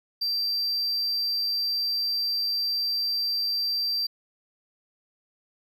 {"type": "tone", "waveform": "triangle", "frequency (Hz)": 4699, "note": "D8", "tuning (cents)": 0, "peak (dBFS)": -23, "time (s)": [0.21, 4.07], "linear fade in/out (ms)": 10, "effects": []}